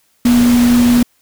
sine tone in noise, 241.4 Hz, B3, 39 cents flat, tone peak -7 dBFS, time 0.25-1.03 s, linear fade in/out 5 ms, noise pink, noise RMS -21 dBFS, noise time 0.25-1.03 s, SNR +11 dB, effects white hiss -58 dBFS RMS until 1.21 s

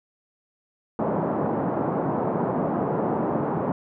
pink band-pass noise, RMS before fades -25 dBFS, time 0.99-3.72 s, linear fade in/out 2 ms, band 150 to 1000 Hz, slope 24 dB/octave, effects none

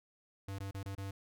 square tone with dropouts, 98 Hz, G2, in tune, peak -40 dBFS, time 0.48-1.11 s, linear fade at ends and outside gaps 5 ms, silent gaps 0.587-0.602 / 0.711-0.745 / 0.831-0.858 / 0.951-0.979 s, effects none

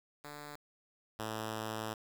5% pulse tone pair in turn, 146.83 / 109.65 Hz, D3 / A2, 0 / -6 cents, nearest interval perfect fourth, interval 506 cents, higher first, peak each -34 / -26 dBFS, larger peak second, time 0.24-0.56 / 1.19-1.94 s, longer second, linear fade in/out 5 ms, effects 10-bit

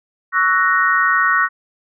sine chord, F# dominant seventh, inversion second, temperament equal with one note detuned, 1121.6 / 1318.5 / 1480 / 1864.7 Hz, C#6 / E6 / F#6 / A#6, +20 / 0 / 0 / 0 cents, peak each -18 / -20 / -17 / -17 dBFS, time 0.32-1.49 s, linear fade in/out 50 ms, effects none

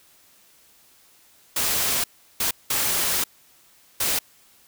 white noise bursts at uneven times, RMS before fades -23 dBFS, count 4, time 1.56-2.04 / 2.4-2.51 / 2.7-3.24 / 4-4.19 s, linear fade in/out 5 ms, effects white hiss -56 dBFS RMS until 4.67 s

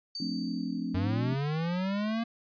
sine tone with exponential decay, 4597 Hz, D8, 38 cents flat, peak -33 dBFS, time 0.15-1.44 s, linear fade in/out 2 ms, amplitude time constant 280 ms
sine chord, D minor seventh, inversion first, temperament equal with one note detuned, 176.34 / 220 / 261.6 / 293.7 Hz, F3 / A3 / C4 / D4, +17 / 0 / 0 / 0 cents, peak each -37 / -36 / -34 / -38 dBFS, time 0.2-1.35 s, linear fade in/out 5 ms
square linear sweep, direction up, 89.4 to 233.1 Hz, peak -29 dBFS, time 0.94-2.24 s, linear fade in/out 10 ms
effects resampled to 11025 Hz

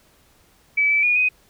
sine tone with pitch steps, 2296 / 2311 / 2444 / 2502 Hz, D7 / D7 / D#7 / D#7, -40 / -28 / -32 / +9 cents, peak -15 dBFS, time 0.77-1.29 s, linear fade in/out 10 ms, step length 130 ms, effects pink hiss -57 dBFS RMS until 1.49 s

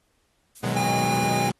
violet noise with tremolo, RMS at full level -39 dBFS, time 0.55-1.32 s, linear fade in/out 5 ms, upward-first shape triangle, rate 9 Hz, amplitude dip 75%
sawtooth chord, G# minor seventh, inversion first, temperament equal with one note detuned, 123.47 / 155.56 / 185 / 206.7 Hz, B2 / D#3 / F#3 / G#3, 0 / 0 / 0 / -8 cents, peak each -24 / -30 / -26 / -27 dBFS, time 0.63-1.52 s, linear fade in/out 10 ms
square tone, 808 Hz, G#5, 48 cents flat, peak -25 dBFS, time 0.76-1.5 s, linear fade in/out 5 ms
effects pink hiss -69 dBFS RMS until 1.59 s + AAC 32 kbps

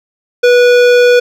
sine tone with hard clipping, 488.8 Hz, B4, 18 cents flat, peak -6 dBFS, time 0.43-1.2 s, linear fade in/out 10 ms, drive 16 dB, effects none

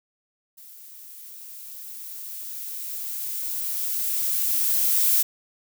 violet noise with level ramp, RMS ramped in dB -46 to -19 dBFS, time 0.57-5.23 s, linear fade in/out 10 ms, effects none

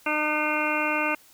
harmonic tone, 303.2 Hz, D#4, 45 cents flat, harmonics 1 / 2 / 3 / 4 / 5 / 7 / 8 / 9, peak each -31 / -31 / -31 / -31 / -31 / -31 / -31 / -31 dBFS, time 0.06-1.15 s, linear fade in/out 5 ms, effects white hiss -55 dBFS RMS until 1.33 s

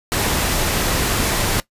pink noise, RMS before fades -19 dBFS, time 0.12-1.6 s, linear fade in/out 0 ms, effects noise-tail reverb RT60 0.1 s tail -18 dB re dry + resampled to 32000 Hz

